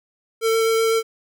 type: tone with vibrato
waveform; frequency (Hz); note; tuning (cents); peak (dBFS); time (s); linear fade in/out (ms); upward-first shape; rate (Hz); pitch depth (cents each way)
square; 450.1; A4; +39; -17; 0.41-1.03; 50; sine; 7.9; 10
effects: none